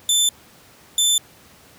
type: tone pair in turn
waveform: 20% pulse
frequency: 3533 / 3533 Hz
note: A7 / A7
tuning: +6 / +6 cents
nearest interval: unison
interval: 0 cents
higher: neither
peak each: -9 dBFS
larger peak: neither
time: 0.09-0.29 / 0.98-1.18 s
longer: neither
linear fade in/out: 2 ms
effects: pink hiss -49 dBFS RMS until 1.78 s + high-pass 80 Hz 12 dB/octave